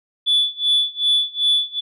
sine tone with tremolo, 3457 Hz, A7, 31 cents flat, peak -11 dBFS, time 0.26-1.81 s, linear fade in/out 20 ms, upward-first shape sine, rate 2.6 Hz, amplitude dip 95%, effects tanh soft clip ceiling -10 dBFS

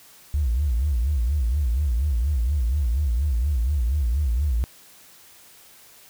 triangle tone with vibrato, 65.5 Hz, C2, 2 cents sharp, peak -15 dBFS, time 0.34-4.64 s, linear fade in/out 0 ms, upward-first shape sine, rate 4.2 Hz, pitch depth 260 cents each way, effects tanh soft clip ceiling -17 dBFS + white hiss -50 dBFS RMS until 6.09 s

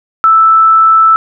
sine tone, 1318.5 Hz, E6, in tune, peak -3 dBFS, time 0.24-1.16 s, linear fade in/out 0 ms, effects none

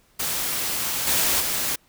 white noise with level steps, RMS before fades -26 / -21 / -25 dBFS, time 0.19-1.76 s, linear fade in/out 10 ms, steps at 1.07 / 1.4 s, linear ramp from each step 5 ms, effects pink hiss -60 dBFS RMS until 1.88 s

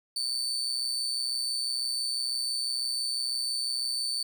35% pulse tone with amplitude modulation, 4532 Hz, C#8, 37 cents sharp, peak -24 dBFS, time 0.16-4.23 s, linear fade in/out 5 ms, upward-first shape sine, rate 126 Hz, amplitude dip 65%, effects none

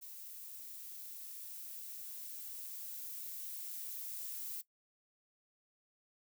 violet noise with level ramp, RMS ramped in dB -50 to -43 dBFS, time 0.01-4.62 s, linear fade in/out 20 ms, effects noise-tail reverb RT60 0.1 s tail -17 dB re dry

